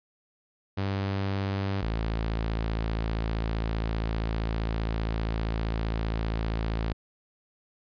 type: tone pair in turn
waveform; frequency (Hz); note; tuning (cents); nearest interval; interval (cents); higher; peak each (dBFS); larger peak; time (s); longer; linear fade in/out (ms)
sawtooth; 98 / 55.22; G2 / A1; 0 / +7; minor seventh; 993; first; -23; neither; 0.77-1.82 / 1.82-6.93; second; 10
effects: resampled to 11025 Hz